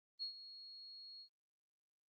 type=tone with ADSR envelope; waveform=sine; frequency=4309 Hz; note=C#8; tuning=50 cents flat; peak=-39 dBFS; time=0.19-1.29 s; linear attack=34 ms; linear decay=100 ms; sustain=-13 dB; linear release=81 ms; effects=Opus 32 kbps